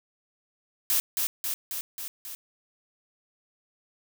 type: noise with echo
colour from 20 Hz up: blue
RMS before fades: -24 dBFS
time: 0.9-1 s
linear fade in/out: 0 ms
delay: 270 ms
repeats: 5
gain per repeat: -3 dB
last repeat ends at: 2.35 s
effects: none